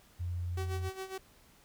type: tone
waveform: sine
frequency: 87.9 Hz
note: F2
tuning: 12 cents sharp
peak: -33 dBFS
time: 0.19-0.9 s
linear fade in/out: 20 ms
type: tone with tremolo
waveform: sawtooth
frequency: 380.5 Hz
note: F#4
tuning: 48 cents sharp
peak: -33 dBFS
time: 0.57-1.18 s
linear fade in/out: 5 ms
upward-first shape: sine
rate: 7.3 Hz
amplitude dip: 75%
effects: pink hiss -62 dBFS RMS until 1.64 s